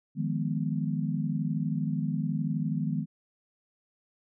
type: chord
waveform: sine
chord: F half-diminished seventh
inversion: third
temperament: equal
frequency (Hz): 155.56 / 174.61 / 207.7 / 246.9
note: Eb3 / F3 / Ab3 / Cb4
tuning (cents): 0 / 0 / 0 / 0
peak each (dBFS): -30 / -34 / -33 / -34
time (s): 0.15-3.06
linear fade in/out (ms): 50
effects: none